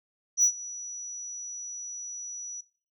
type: tone with ADSR envelope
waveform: sine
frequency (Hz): 5880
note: F#8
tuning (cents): -12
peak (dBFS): -15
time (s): 0.37-2.61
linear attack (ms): 64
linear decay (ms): 78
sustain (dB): -21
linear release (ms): 7
effects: noise-tail reverb RT60 0.4 s tail -19 dB re dry + tanh soft clip ceiling -15 dBFS